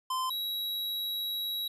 square tone pair in turn, 1033 / 3871 Hz, C6 / B7, -22 / -35 cents, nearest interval octave + major seventh, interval 2287 cents, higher second, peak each -30 / -32 dBFS, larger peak first, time 0.1-0.3 / 0.3-1.68 s, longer second, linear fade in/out 5 ms, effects resampled to 32000 Hz

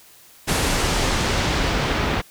pink noise with low-pass filter sweep, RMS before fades -21 dBFS, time 0.47-2.22 s, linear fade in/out 20 ms, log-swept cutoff 11000 to 2900 Hz, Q 0.77, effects white hiss -49 dBFS RMS until 2.3 s

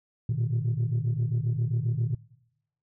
sine tone cluster, 112.8 / 120.3 / 153.4 Hz, A2 / B2 / D#3, +44 / -45 / -24 cents, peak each -27 / -26 / -30 dBFS, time 0.29-2.15 s, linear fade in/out 5 ms, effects noise-tail reverb RT60 0.9 s tail -23 dB re dry + tanh soft clip ceiling -20 dBFS

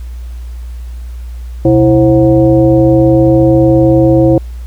sine tone with frequency modulation, 329.6 Hz, E4, in tune, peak -4 dBFS, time 1.65-4.38 s, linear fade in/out 2 ms, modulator 202 Hz, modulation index 1.1, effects added 60 Hz sine -21 dBFS peak until 4.66 s + pink hiss -45 dBFS RMS until 4.66 s

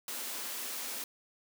white high-pass noise, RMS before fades -39 dBFS, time 0.08-1.04 s, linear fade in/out 2 ms, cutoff 200 Hz, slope 96 dB/octave, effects none

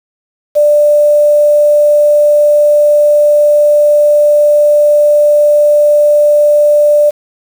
sine tone with quantisation, 591 Hz, D5, 11 cents sharp, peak -4 dBFS, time 0.55-7.11 s, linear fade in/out 20 ms, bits 5, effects none

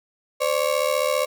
35% pulse ring-modulated tone, 554.4 Hz, C#5, in tune, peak -15 dBFS, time 0.4-1.26 s, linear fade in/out 20 ms, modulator 37.5 Hz, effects none

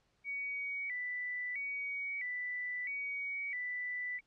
sine tone with vibrato, 2112 Hz, C7, 16 cents sharp, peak -36 dBFS, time 0.24-4.21 s, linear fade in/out 50 ms, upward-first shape square, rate 0.76 Hz, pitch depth 110 cents each way, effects pink hiss -75 dBFS RMS until 4.26 s + low-pass 6000 Hz 12 dB/octave

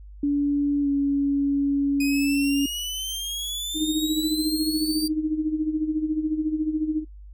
sine tone with pitch glide, 286.8 to 281.1 Hz, D4 to C#4, -41 to +24 cents, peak -19 dBFS, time 0.23-2.66 s, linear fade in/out 5 ms, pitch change -35 cents, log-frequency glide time 0.82-0.88 s
sawtooth exponential sweep, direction up, 2489 to 4699 Hz, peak -25 dBFS, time 2-5.08 s, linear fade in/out 5 ms
sine tone with tremolo, 309.8 Hz, D#4, 7 cents flat, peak -19 dBFS, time 3.74-7.05 s, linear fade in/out 50 ms, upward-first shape sine, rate 14 Hz, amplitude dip 70%
effects noise-tail reverb RT60 0.1 s tail -23 dB re dry + added 50 Hz sine -40 dBFS peak until 7.33 s

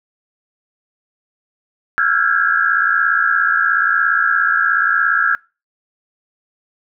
sine tone cluster, 1341 / 1422 / 1610 / 1667 Hz, E6 / F6 / G6 / G#6, +29 / +31 / +46 / +6 cents, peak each -18 dBFS, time 1.98-5.35 s, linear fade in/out 0 ms, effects noise-tail reverb RT60 0.3 s tail -24 dB re dry

